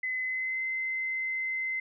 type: tone with pitch glide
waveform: sine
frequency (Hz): 2030 to 2062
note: B6 to C7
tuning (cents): +47 to -26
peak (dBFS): -29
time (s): 0.03-1.8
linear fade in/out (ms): 5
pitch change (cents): +27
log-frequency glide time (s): 0.23-0.63
effects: none